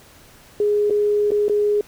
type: tone with dropouts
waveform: sine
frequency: 415.3 Hz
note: G#4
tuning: in tune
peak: -15 dBFS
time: 0.6-1.81 s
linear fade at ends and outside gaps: 2 ms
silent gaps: 0.899-0.906 / 1.307-1.317 / 1.483-1.496 s
effects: pink hiss -48 dBFS RMS until 1.87 s